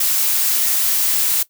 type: noise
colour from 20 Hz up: blue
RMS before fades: -17 dBFS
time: 0-1.43 s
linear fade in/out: 5 ms
effects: noise-tail reverb RT60 0.1 s tail -18 dB re dry